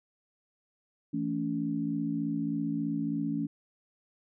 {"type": "chord", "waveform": "sine", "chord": "A major", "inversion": "second", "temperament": "equal with one note detuned", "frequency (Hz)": [164.81, 220, 283.3], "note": ["E3", "A3", "C#4"], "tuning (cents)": [0, 0, 38], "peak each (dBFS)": [-35, -34, -31], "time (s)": [1.13, 3.47], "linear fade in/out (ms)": 10, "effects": []}